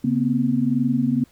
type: tone cluster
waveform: sine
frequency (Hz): 137.5 / 236.7 / 258.6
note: C#3 / A#3 / C4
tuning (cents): -14 / +27 / -20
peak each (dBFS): -25 / -20 / -22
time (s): 0.04-1.24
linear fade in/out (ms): 5
effects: pink hiss -57 dBFS RMS until 1.31 s